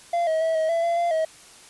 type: tone with pitch steps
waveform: triangle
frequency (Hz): 688 / 637 / 649 / 635 / 669 / 681 / 689 / 638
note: F5 / D#5 / E5 / D#5 / E5 / F5 / F5 / D#5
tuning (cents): -26 / +41 / -27 / +35 / +25 / -44 / -24 / +43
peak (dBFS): -18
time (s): 0.13-1.25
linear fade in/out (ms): 5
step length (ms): 140
effects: white hiss -48 dBFS RMS until 1.69 s + resampled to 24000 Hz